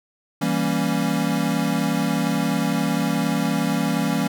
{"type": "chord", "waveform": "square", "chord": "E diminished seventh", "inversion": "none", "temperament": "equal", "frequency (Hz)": [164.81, 196, 233.1, 277.2], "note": ["E3", "G3", "Bb3", "Db4"], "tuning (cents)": [0, 0, 0, 0], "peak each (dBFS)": -26, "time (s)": [0.41, 4.28], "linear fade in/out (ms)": 10, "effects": []}